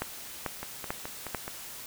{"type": "two click trains", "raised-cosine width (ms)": 0.5, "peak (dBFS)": [-21, -15], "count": [5, 4], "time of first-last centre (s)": [[0.63, 1.479], [0.02, 1.347]], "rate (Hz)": [4.71, 2.26], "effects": ["white hiss -43 dBFS RMS until 1.86 s"]}